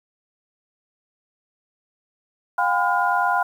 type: tone cluster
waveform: sine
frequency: 712 / 801 / 1011 / 1421 Hz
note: F5 / G5 / B5 / F6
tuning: +33 / +37 / +40 / +30 cents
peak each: -23 dBFS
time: 2.58-3.43 s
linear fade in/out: 5 ms
effects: 8-bit